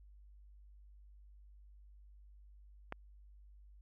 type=click; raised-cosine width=0.5 ms; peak=-25 dBFS; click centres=2.924 s; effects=added 50 Hz sine -56 dBFS peak until 3.81 s